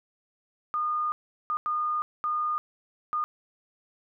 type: tone bursts at uneven times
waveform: sine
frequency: 1221 Hz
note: D#6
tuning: 33 cents flat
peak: -25 dBFS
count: 5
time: 0.74-1.12 / 1.5-1.57 / 1.66-2.02 / 2.24-2.58 / 3.13-3.24 s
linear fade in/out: 0 ms
effects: none